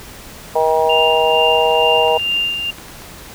harmonic tone, 158.9 Hz, D#3, 37 cents sharp, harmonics 3 / 4 / 5 / 6, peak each -16 / -17 / -18 / -19 dBFS, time 0.55-2.18 s, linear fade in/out 10 ms
sine tone with tremolo, 2794 Hz, F7, in tune, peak -14 dBFS, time 0.89-2.71 s, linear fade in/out 10 ms, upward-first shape sine, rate 2.2 Hz, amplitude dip 50%
clicks, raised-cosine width 0.3 ms, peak -21 dBFS, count 10, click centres 1.708 / 1.753 / 2.082 / 2.196 / 2.319 / 2.368 / 2.539 / 2.785 / 2.884 / 3.02 s
effects pink hiss -36 dBFS RMS until 3.34 s

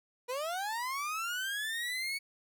30% pulse linear sweep, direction up, 476.8 to 2239 Hz, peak -31 dBFS, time 0.28-2.19 s, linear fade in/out 20 ms, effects none

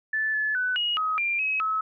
sine tone with pitch steps, 1748 / 1725 / 1499 / 2888 / 1266 / 2383 / 2555 / 1291 Hz, A6 / A6 / F#6 / F#7 / D#6 / D7 / D#7 / E6, -12 / -35 / +22 / -43 / +30 / +25 / +45 / -37 cents, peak -23 dBFS, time 0.13-1.81 s, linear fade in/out 5 ms, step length 210 ms, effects none

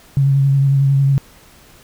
sine tone with vibrato, 137.7 Hz, C#3, 11 cents flat, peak -10 dBFS, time 0.17-1.18 s, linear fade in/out 0 ms, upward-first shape sine, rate 11 Hz, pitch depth 23 cents each way, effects pink hiss -46 dBFS RMS until 1.83 s

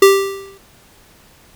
square tone with exponential decay, 392 Hz, G4, in tune, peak -3 dBFS, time 0.02-0.58 s, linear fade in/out 5 ms, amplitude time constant 120 ms, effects pink hiss -48 dBFS RMS until 1.55 s

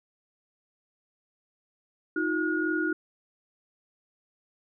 sine tone cluster, 314.7 / 357.9 / 1440 Hz, D#4 / F4 / F#6, +20 / +42 / -47 cents, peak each -28 / -31 / -29 dBFS, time 2.16-2.93 s, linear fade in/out 5 ms, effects none

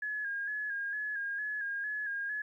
sine tone with vibrato, 1661.2 Hz, G#6, in tune, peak -33 dBFS, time 0.02-2.42 s, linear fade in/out 5 ms, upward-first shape square, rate 2.2 Hz, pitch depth 41 cents each way, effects 12-bit

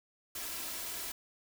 white noise with comb filter, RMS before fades -40 dBFS, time 0.35-1.12 s, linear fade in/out 5 ms, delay 3 ms, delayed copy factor +0.5, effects none

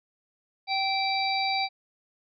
harmonic tone, 777 Hz, G5, 16 cents flat, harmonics 1 / 3 / 5 / 6, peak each -27 / -30 / -33 / -32 dBFS, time 0.67-1.69 s, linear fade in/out 50 ms, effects none

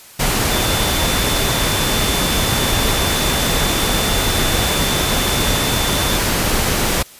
sine tone in noise, 3530 Hz, A7, 5 cents sharp, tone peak -24 dBFS, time 0.51-6.18 s, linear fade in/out 10 ms, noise pink, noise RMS -17 dBFS, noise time 0.19-7.03 s, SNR -10 dB, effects white hiss -41 dBFS RMS until 7.19 s + resampled to 32000 Hz

